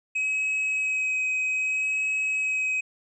triangle tone with vibrato, 2542 Hz, D#7, 36 cents sharp, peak -22 dBFS, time 0.15-2.81 s, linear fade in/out 10 ms, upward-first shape sine, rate 0.63 Hz, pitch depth 11 cents each way, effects resampled to 22050 Hz

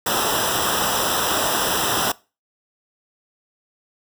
pink noise with comb filter, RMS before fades -21 dBFS, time 0.06-2.12 s, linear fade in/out 5 ms, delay 0.45 ms, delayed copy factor -0.95, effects noise-tail reverb RT60 0.3 s tail -22 dB re dry

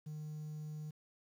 triangle tone, 152.5 Hz, D#3, 34 cents flat, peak -39 dBFS, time 0.06-0.91 s, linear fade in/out 10 ms, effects tanh soft clip ceiling -36 dBFS + 11-bit

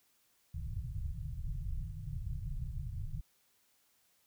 pink low-pass noise, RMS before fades -39 dBFS, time 0.54-3.21 s, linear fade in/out 5 ms, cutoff 160 Hz, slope 96 dB/octave, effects white hiss -72 dBFS RMS until 4.26 s

